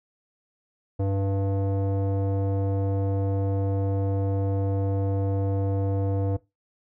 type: tone with low-pass filter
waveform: square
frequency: 98 Hz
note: G2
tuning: in tune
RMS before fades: -25 dBFS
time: 0.99-6.37 s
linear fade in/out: 10 ms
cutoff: 560 Hz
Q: 1.9
effects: noise-tail reverb RT60 0.2 s tail -18 dB re dry